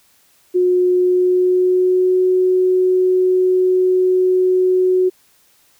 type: tone with pitch glide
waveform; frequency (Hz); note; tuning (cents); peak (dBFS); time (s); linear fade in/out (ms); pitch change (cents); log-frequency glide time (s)
sine; 361.8 to 368.8; F#4 to F#4; -39 to -6; -11; 0.54-5.1; 20; +33; 0.93-2.21
effects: white hiss -55 dBFS RMS until 5.79 s